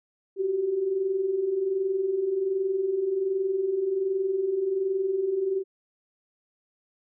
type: tone pair together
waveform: sine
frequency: 364.8 / 386.1 Hz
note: F#4 / G4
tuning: -24 / -26 cents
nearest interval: minor second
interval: 98 cents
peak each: -32 / -24 dBFS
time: 0.36-5.64 s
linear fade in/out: 50 ms
effects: none